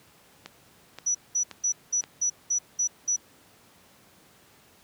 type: click train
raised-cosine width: 0.2 ms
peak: -21 dBFS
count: 4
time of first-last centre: 0.46-2.039 s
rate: 1.9 Hz
type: tone bursts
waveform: sine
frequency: 5900 Hz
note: F#8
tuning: 6 cents flat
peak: -22 dBFS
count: 8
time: 1.06-3.164 s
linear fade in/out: 10 ms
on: 88 ms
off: 200 ms
effects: pink hiss -57 dBFS RMS until 4.83 s + high-pass 100 Hz 12 dB/octave